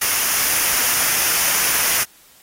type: noise with comb filter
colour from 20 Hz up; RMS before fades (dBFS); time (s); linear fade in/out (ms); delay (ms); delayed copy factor
white; -18; 0.01-2.04; 10; 0.25; -0.5
effects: white hiss -50 dBFS RMS until 2.42 s + AAC 48 kbps